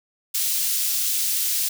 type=high-pass noise; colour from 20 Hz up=white; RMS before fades=-23 dBFS; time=0.34-1.69 s; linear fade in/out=10 ms; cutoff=3700 Hz; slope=12 dB/octave; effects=none